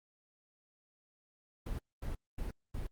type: noise bursts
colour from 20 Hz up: brown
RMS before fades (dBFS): -38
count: 4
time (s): 1.66-2.87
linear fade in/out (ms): 5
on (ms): 130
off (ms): 230
effects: Opus 32 kbps